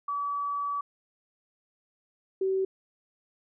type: tone pair in turn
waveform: sine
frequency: 1145 / 382.1 Hz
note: D6 / G4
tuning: -44 / -44 cents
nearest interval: octave + perfect fifth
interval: 1900 cents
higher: first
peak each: -28 / -24 dBFS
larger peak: second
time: 0.08-0.81 / 2.41-2.65 s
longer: first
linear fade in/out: 5 ms
effects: none